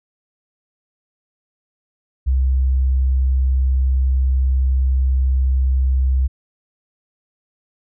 sine tone, 65.3 Hz, C2, 3 cents flat, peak -13 dBFS, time 2.26-6.28 s, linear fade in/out 20 ms, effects none

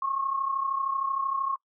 sine tone pair together, 1082 / 1115 Hz, C#6 / C#6, -42 / +10 cents, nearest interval minor second, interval 52 cents, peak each -27 / -32 dBFS, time 0.02-1.56 s, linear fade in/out 5 ms, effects noise-tail reverb RT60 0.1 s tail -22 dB re dry

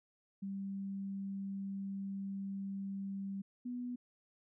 sine tone pair in turn, 196 / 245.9 Hz, G3 / B3, 0 / -7 cents, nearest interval major third, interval 393 cents, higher second, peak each -38 / -38 dBFS, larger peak neither, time 0.42-3.42 / 3.65-3.96 s, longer first, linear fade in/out 10 ms, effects none

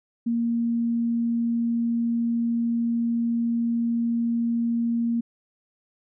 sine tone, 233.4 Hz, A#3, 2 cents sharp, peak -21 dBFS, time 0.26-5.21 s, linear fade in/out 10 ms, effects none

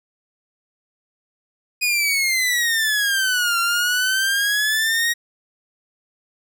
sawtooth exponential two-way sweep, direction down then up, 2489 to 1371 to 1892 Hz, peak -14 dBFS, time 1.81-5.14 s, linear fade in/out 20 ms, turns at 3.59 s, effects none

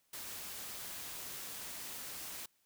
white noise, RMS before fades -45 dBFS, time 0.13-2.46 s, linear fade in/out 5 ms, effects white hiss -75 dBFS RMS until 2.65 s

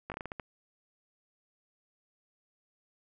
slowing click train, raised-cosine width 0.5 ms, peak -23 dBFS, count 8, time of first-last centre 0.1-0.398 s, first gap 18 ms, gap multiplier 1.28, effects none

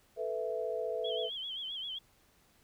sine chord, A suspended second, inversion none, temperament just, 440 / 495 / 660 Hz, A4 / B4 / E5, 0 / +4 / +2 cents, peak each -37 dBFS, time 0.16-1.3 s, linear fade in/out 50 ms
sine tone with vibrato, 3207 Hz, G7, 39 cents sharp, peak -37 dBFS, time 1.04-1.99 s, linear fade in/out 10 ms, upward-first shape sine, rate 7.6 Hz, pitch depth 94 cents each way
effects pink hiss -67 dBFS RMS until 2.63 s

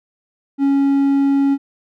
triangle tone, 277.2 Hz, C#4, in tune, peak -10 dBFS, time 0.58-1.58 s, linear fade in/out 50 ms, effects none

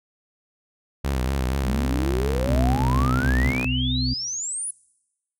sawtooth tone with vibrato, 65.8 Hz, C2, 10 cents sharp, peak -18 dBFS, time 1.04-3.66 s, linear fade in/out 10 ms, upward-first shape sine, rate 4.2 Hz, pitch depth 95 cents each way
sine exponential sweep, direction up, 187.4 to 10210 Hz, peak -26 dBFS, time 1.63-4.71 s, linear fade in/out 5 ms
harmonic tone, 63.3 Hz, B1, 43 cents sharp, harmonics 1 / 2 / 4, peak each -26 / -26 / -26 dBFS, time 2.46-4.14 s, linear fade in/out 10 ms
effects noise-tail reverb RT60 1.0 s tail -24 dB re dry

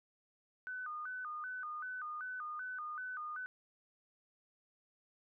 sine tone with vibrato, 1356 Hz, E6, 49 cents sharp, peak -40 dBFS, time 0.67-3.46 s, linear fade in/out 0 ms, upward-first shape square, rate 2.6 Hz, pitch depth 180 cents each way, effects none

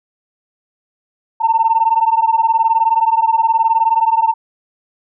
sine beating tone pair, 893 / 912 Hz, A5 / A#5, +25 / -38 cents, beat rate 19 Hz, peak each -13 dBFS, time 1.4-4.34 s, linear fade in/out 20 ms, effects tanh soft clip ceiling -3 dBFS

